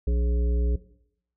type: harmonic tone with a mistuned harmonic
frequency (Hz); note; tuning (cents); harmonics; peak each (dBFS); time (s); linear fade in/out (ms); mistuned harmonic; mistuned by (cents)
60; B1; -49; 1 / 3 / 5 / 7 / 9; -21 / -34 / -38 / -35 / -43; 0.07-0.76; 5; 5; -53
effects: noise-tail reverb RT60 0.7 s tail -17 dB re dry